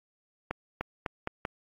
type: accelerating click train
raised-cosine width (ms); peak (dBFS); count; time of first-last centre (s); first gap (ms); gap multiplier
0.5; -16; 5; 0.51-1.451; 300; 0.84
effects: AAC 48 kbps